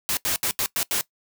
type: noise bursts at uneven times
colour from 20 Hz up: white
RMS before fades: -24 dBFS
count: 6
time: 0.09-0.17 / 0.25-0.36 / 0.43-0.51 / 0.59-0.66 / 0.76-0.83 / 0.91-1.01 s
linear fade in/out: 0 ms
effects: noise-tail reverb RT60 0.1 s tail -19 dB re dry